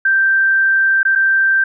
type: tone with dropouts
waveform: sine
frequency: 1568 Hz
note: G6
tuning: in tune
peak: -10 dBFS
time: 0.05-1.64 s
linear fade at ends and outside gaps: 5 ms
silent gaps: 1.031-1.051 / 1.153-1.157 s
effects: none